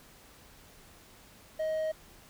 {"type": "tone", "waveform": "triangle", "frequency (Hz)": 629, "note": "D#5", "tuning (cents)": 19, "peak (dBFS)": -27, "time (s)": [1.59, 1.92], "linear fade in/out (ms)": 10, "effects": ["pink hiss -56 dBFS RMS until 2.29 s"]}